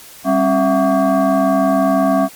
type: tone with frequency modulation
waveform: sine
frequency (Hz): 196.4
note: G3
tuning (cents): +4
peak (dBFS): -11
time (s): 0.24-2.29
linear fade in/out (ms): 50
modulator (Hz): 467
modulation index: 1.7
effects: white hiss -39 dBFS RMS until 2.35 s + Opus 48 kbps